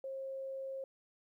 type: tone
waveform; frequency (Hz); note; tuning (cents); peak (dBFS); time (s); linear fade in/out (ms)
sine; 536; C5; +42; -39; 0.04-0.84; 2
effects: 13-bit